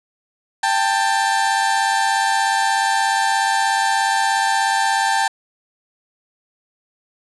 30% pulse tone pair together, 790.2 / 887 Hz, G5 / A5, +14 / +14 cents, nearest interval major second, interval 200 cents, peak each -16 dBFS, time 0.63-5.28 s, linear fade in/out 5 ms, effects resampled to 24000 Hz

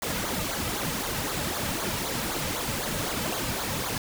pink noise with flanger, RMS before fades -30 dBFS, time 0.02-3.98 s, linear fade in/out 2 ms, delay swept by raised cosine 0.36 to 2.86 ms, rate 3.9 Hz, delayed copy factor -0.7, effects none

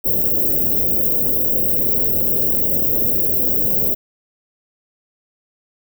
white band-stop noise, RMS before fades -17 dBFS, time 0.04-3.95 s, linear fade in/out 20 ms, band 590 to 15000 Hz, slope 48 dB/octave, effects none

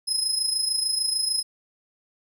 30% pulse tone with amplitude modulation, 5110 Hz, D#8, 45 cents sharp, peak -16 dBFS, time 0.07-1.43 s, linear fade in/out 20 ms, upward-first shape sine, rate 26.7 Hz, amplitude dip 60%, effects none

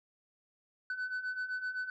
sine beating tone pair, 1500 / 1507.8 Hz, F#6 / F#6, +23 / +32 cents, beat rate 7.8 Hz, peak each -38 / -34 dBFS, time 0.9-1.9 s, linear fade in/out 2 ms, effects tanh soft clip ceiling -32 dBFS

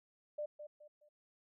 sine tone with echo, 596 Hz, D5, 25 cents sharp, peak -37 dBFS, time 0.38-0.46 s, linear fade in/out 10 ms, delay 210 ms, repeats 3, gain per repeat -9 dB, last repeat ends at 1.09 s, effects none

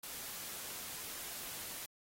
white noise, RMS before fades -45 dBFS, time 0.03-1.86 s, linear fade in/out 5 ms, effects AAC 48 kbps

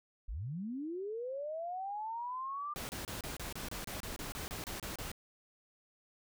sine linear sweep, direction up, 36.78 to 1200 Hz, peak -37 dBFS, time 0.28-2.74 s, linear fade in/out 10 ms
pink noise bursts, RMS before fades -42 dBFS, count 15, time 2.76-5.116 s, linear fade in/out 0 ms, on 130 ms, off 29 ms
effects none

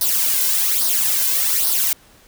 blue noise with flanger, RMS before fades -18 dBFS, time 0.01-1.93 s, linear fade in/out 2 ms, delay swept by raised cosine 0.2 to 2 ms, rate 1.2 Hz, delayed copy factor +0.65, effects pink hiss -50 dBFS RMS until 2.27 s

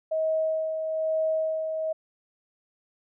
sine tone with tremolo, 635 Hz, D#5, 35 cents sharp, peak -22 dBFS, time 0.11-1.93 s, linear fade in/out 10 ms, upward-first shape sine, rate 1.1 Hz, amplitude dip 45%, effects none

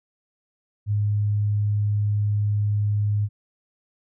sine tone, 103.83 Hz, G#2, in tune, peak -19 dBFS, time 0.86-3.29 s, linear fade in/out 50 ms, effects none

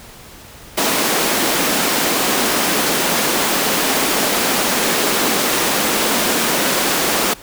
pink high-pass noise, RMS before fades -17 dBFS, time 0.77-7.34 s, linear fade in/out 10 ms, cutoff 210 Hz, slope 24 dB/octave, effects pink hiss -39 dBFS RMS until 7.42 s

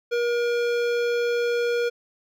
sine tone with hard clipping, 476.5 Hz, A#4, 38 cents sharp, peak -23 dBFS, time 0.11-1.9 s, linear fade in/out 20 ms, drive 16 dB, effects none

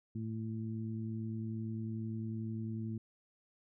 harmonic tone, 111.1 Hz, A2, 17 cents sharp, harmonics 1 / 2 / 3, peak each -39 / -40 / -48 dBFS, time 0.15-2.98 s, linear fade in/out 5 ms, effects none

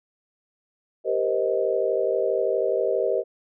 sine chord, C minor seventh, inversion second, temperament just, 392.4 / 470.9 / 523.3 / 627.9 Hz, G4 / Bb4 / C5 / Eb5, +2 / +18 / 0 / +16 cents, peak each -26 dBFS, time 1.04-3.24 s, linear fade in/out 50 ms, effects none

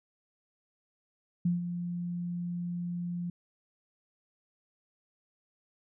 sine tone with ADSR envelope, 174.61 Hz, F3, in tune, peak -23 dBFS, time 1.45-3.3 s, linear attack 6 ms, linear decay 150 ms, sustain -9 dB, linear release 3 ms, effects none

